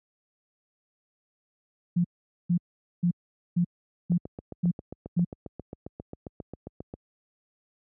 sine tone bursts, 174.61 Hz, F3, in tune, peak -20 dBFS, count 7, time 1.96-5.248 s, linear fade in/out 10 ms, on 84 ms, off 450 ms
click train, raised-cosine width 2 ms, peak -24 dBFS, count 22, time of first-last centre 4.12-6.939 s, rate 7.45 Hz
effects high-pass 60 Hz 12 dB/octave

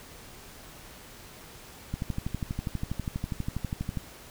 click train, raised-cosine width 5 ms, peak -18 dBFS, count 26, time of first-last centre 1.94-3.973 s, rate 12.3 Hz, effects pink hiss -48 dBFS RMS until 4.3 s

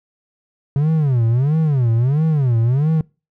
triangle tone with vibrato, 135.1 Hz, C#3, 44 cents flat, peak -11 dBFS, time 0.76-3.01 s, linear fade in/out 2 ms, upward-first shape sine, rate 1.5 Hz, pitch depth 300 cents each way, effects noise-tail reverb RT60 0.3 s tail -24 dB re dry

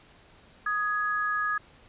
sine tone pair together, 1244.5 / 1673.2 Hz, D#6 / G#6, 0 / +12 cents, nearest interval perfect fourth, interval 512 cents, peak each -28 dBFS, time 0.66-1.58 s, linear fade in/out 5 ms, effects pink hiss -56 dBFS RMS until 1.88 s + resampled to 8000 Hz

